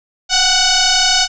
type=tone with frequency modulation; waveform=sine; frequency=758 Hz; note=F#5; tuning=42 cents sharp; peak=-10 dBFS; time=0.29-1.28 s; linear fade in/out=50 ms; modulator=742 Hz; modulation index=7.6; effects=none